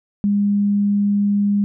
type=tone; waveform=sine; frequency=203.2 Hz; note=G#3; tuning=38 cents flat; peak=-14 dBFS; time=0.24-1.64 s; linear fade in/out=0 ms; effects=none